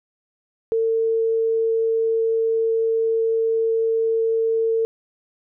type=tone; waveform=sine; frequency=451 Hz; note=A4; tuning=43 cents sharp; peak=-17 dBFS; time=0.72-4.85 s; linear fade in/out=0 ms; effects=none